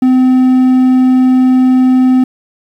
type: tone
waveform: triangle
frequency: 256.3 Hz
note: C4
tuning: 36 cents flat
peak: -3 dBFS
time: 0.02-2.24 s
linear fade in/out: 5 ms
effects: 7-bit